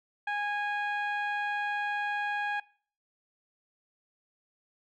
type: tone with low-pass filter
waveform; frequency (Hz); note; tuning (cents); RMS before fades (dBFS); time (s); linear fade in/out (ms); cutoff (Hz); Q
15% pulse; 825; G#5; -12; -32; 0.27-2.6; 5; 1800; 1.2
effects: noise-tail reverb RT60 0.5 s tail -23 dB re dry